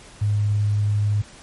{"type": "tone", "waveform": "sine", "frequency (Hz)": 103.83, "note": "G#2", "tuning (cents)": 0, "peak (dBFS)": -17, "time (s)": [0.21, 1.22], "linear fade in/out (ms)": 10, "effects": ["pink hiss -45 dBFS RMS until 1.42 s", "MP3 48 kbps"]}